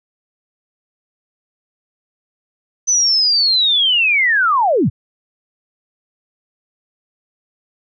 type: linear sweep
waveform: sine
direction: down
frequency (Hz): 6100 to 73.2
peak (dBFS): -11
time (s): 2.87-4.9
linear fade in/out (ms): 20
effects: none